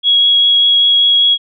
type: tone with vibrato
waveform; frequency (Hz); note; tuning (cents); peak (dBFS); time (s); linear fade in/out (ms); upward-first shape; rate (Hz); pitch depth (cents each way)
sine; 3322; G#7; 0; -7; 0.03-1.38; 50; triangle; 5.1; 8
effects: none